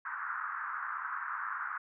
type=band-pass noise; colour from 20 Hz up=pink; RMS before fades=-38 dBFS; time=0.05-1.78 s; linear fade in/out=5 ms; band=1100 to 1600 Hz; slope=48 dB/octave; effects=none